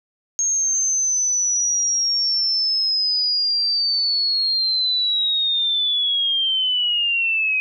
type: linear sweep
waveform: sine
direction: down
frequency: 6510 to 2513 Hz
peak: -17 dBFS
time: 0.39-7.6 s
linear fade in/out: 0 ms
effects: none